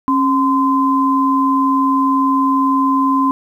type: tone pair together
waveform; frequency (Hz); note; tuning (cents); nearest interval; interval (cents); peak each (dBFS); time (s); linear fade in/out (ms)
sine; 272.2 / 1030; C#4 / C6; -31 / -28; octave + major seventh; 2303; -14; 0.08-3.31; 0
effects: 8-bit